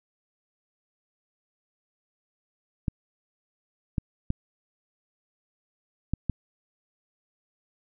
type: clicks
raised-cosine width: 5 ms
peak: -13 dBFS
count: 5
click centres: 2.882 / 3.982 / 4.304 / 6.136 / 6.297 s
effects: none